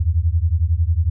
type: beating tone pair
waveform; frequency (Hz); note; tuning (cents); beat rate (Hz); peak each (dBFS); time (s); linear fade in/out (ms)
sine; 78.2 / 89.2; D#2 / F2; +9 / +37; 11; -17 / -18; 0-1.1; 10
effects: none